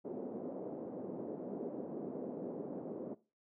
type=band-pass noise; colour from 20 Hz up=white; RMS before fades=-43 dBFS; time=0.04-3.15 s; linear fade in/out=20 ms; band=190 to 500 Hz; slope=24 dB/octave; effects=noise-tail reverb RT60 0.3 s tail -18 dB re dry